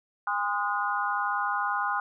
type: tone cluster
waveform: sine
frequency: 813 / 1031 / 1242 / 1444 Hz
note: G#5 / C6 / D#6 / F#6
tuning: -37 / -26 / -3 / -43 cents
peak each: -31 dBFS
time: 0.27-2 s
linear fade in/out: 2 ms
effects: none